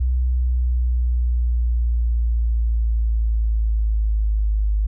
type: linear sweep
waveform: sine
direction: down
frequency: 63 to 51.5 Hz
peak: -16 dBFS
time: 0-4.87 s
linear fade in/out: 10 ms
effects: none